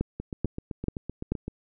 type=two click trains; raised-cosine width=3 ms; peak=-20 / -13 dBFS; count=11 / 4; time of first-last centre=0.2-1.48 / 0.01-1.32 s; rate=7.81 / 2.29 Hz; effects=none